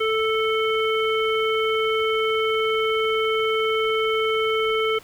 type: harmonic tone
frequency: 440 Hz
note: A4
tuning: in tune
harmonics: 1 / 3 / 5 / 7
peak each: -21 / -26 / -28 / -29 dBFS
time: 0-4.99 s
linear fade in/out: 10 ms
effects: pink hiss -48 dBFS RMS until 5.03 s